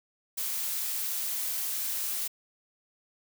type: noise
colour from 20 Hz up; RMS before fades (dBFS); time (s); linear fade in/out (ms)
blue; -32; 0.37-2.28; 10
effects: none